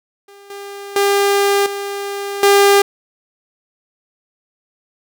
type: tone with level steps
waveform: sawtooth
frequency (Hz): 400.8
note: G4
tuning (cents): +38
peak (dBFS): -36 / -25 / -8 / -18 / -4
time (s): 0.28-2.82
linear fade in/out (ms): 5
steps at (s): 0.5 / 0.96 / 1.66 / 2.43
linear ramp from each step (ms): 2
effects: none